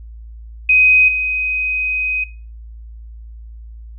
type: tone with level steps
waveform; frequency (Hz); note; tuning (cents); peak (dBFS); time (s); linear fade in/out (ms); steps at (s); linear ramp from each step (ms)
sine; 2513; D#7; +17; -8 / -17; 0.69-2.24; 5; 1.08; 5
effects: noise-tail reverb RT60 0.4 s tail -21 dB re dry + added 56 Hz sine -32 dBFS peak until 3.98 s